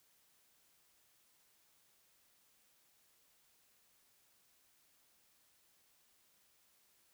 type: silence
effects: white hiss -72 dBFS RMS until 7.13 s